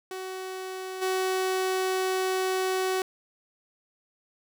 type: tone with level steps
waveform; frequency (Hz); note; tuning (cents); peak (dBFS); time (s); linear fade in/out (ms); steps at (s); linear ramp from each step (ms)
sawtooth; 375; F#4; +23; -30 / -21; 0.11-3.02; 2; 1.01; 20
effects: none